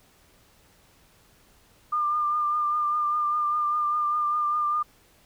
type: tone with vibrato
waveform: sine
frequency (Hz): 1200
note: D6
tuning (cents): +37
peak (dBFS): -22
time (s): 1.92-4.83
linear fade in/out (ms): 10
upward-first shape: triangle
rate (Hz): 5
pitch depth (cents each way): 29
effects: pink hiss -59 dBFS RMS until 5.25 s